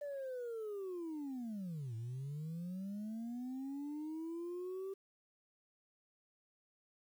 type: linear two-way sweep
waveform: sine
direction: down then up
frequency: 587.3 to 110 to 391.5 Hz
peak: -38 dBFS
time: 0.01-4.94 s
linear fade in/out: 10 ms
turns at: 1.95 s
effects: tanh soft clip ceiling -39 dBFS + 11-bit